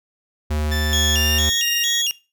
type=tone; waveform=square; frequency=75.7 Hz; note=D#2; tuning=47 cents flat; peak=-20 dBFS; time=0.5-1.5 s; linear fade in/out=10 ms
type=tone with pitch glide; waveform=20% pulse; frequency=1763 to 1878.7 Hz; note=A6 to A#6; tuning=+3 to +13 cents; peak=-19 dBFS; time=0.71-2.02 s; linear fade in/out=10 ms; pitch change=+110 cents; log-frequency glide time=1.18-1.64 s
type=tone with vibrato; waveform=30% pulse; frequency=3061 Hz; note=G7; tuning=42 cents flat; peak=-16 dBFS; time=0.93-2.11 s; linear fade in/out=0 ms; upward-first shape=square; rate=2.2 Hz; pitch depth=150 cents each way
effects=noise-tail reverb RT60 0.3 s tail -20 dB re dry